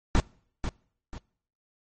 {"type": "noise with echo", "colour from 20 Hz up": "brown", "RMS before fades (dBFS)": -20, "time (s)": [0.15, 0.2], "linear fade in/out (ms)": 0, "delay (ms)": 490, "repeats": 2, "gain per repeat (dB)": -9, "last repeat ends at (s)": 1.18, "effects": ["noise-tail reverb RT60 0.6 s tail -25 dB re dry", "MP3 32 kbps"]}